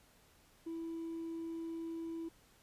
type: tone with hard clipping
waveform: triangle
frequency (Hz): 329.6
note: E4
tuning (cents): 0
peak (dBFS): -39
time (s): 0.66-2.29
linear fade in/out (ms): 10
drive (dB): 2
effects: pink hiss -66 dBFS RMS until 2.62 s + resampled to 32000 Hz